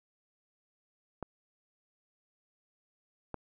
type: clicks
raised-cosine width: 1 ms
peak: -23 dBFS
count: 2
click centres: 1.227 / 3.343 s
effects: none